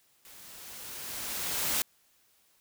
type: noise with level ramp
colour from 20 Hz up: white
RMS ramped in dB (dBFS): -52 to -28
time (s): 0.25-1.82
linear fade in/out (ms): 0
effects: white hiss -67 dBFS RMS until 2.6 s